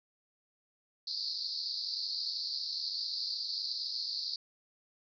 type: band-pass noise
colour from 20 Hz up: white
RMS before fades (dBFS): -37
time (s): 1.07-4.36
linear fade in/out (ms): 5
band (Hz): 4200 to 4900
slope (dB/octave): 96
effects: none